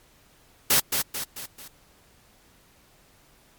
white noise with echo, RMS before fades -19 dBFS, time 0.7-0.8 s, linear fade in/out 5 ms, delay 220 ms, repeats 4, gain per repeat -6 dB, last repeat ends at 1.68 s, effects pink hiss -58 dBFS RMS until 3.58 s + MP3 96 kbps

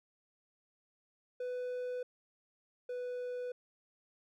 triangle tone pair in turn, 497.8 / 494.9 Hz, B4 / B4, +14 / +4 cents, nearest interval unison, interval 10 cents, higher first, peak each -34 / -35 dBFS, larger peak first, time 1.4-2.03 / 2.89-3.52 s, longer neither, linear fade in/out 5 ms, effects none

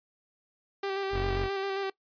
sawtooth tone with vibrato, 391 Hz, G4, 4 cents flat, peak -26 dBFS, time 0.83-1.9 s, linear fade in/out 5 ms, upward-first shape square, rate 7.5 Hz, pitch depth 20 cents each way
25% pulse tone, 46.25 Hz, F#1, in tune, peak -26 dBFS, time 1.11-1.49 s, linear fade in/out 50 ms
effects noise-tail reverb RT60 0.1 s tail -21 dB re dry + resampled to 11025 Hz

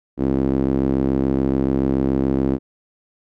sawtooth tone with band-pass filter, 67 Hz, C2, 42 cents sharp, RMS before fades -19 dBFS, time 0.17-2.59 s, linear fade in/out 50 ms, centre 300 Hz, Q 2.3, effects none

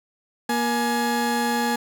30% pulse tone pair together, 236.9 / 840.1 Hz, A#3 / G#5, +28 / +20 cents, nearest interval octave + minor seventh, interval 2192 cents, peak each -21 dBFS, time 0.49-1.76 s, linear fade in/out 5 ms, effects none

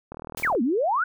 click train, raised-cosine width 1 ms, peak -23 dBFS, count 18, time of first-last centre 0.12-0.55 s, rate 39.5 Hz
white noise with exponential decay, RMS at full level -31 dBFS, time 0.37-0.56 s, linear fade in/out 5 ms, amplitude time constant 40 ms
sine exponential two-way sweep, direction down then up, 2453 to 220 to 1538 Hz, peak -20 dBFS, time 0.43-1.04 s, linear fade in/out 5 ms, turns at 0.62 s
effects none

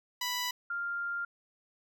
10% pulse / sine tone pair in turn, 987.8 / 1397 Hz, B5 / F6, 0 / 0 cents, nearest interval tritone, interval 600 cents, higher second, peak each -23 / -32 dBFS, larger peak first, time 0.21-0.51 / 0.7-1.25 s, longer second, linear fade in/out 5 ms, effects none

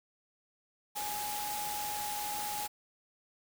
sine tone in noise, 833 Hz, G#5, 5 cents sharp, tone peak -37 dBFS, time 0.95-2.68 s, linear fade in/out 20 ms, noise white, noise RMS -39 dBFS, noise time 0.95-2.68 s, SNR -1 dB, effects none

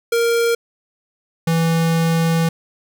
square tone pair in turn, 466.2 / 164.83 Hz, A#4 / E3, 0 / 0 cents, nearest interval octave + tritone, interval 1800 cents, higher first, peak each -15 dBFS, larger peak neither, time 0.12-0.55 / 1.47-2.49 s, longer second, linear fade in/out 5 ms, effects none

